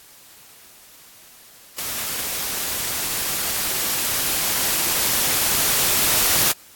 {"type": "noise with level ramp", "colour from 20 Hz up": "white", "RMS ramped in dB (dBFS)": [-27, -17], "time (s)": [1.78, 6.52], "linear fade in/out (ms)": 5, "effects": ["white hiss -47 dBFS RMS until 6.75 s", "AAC 64 kbps"]}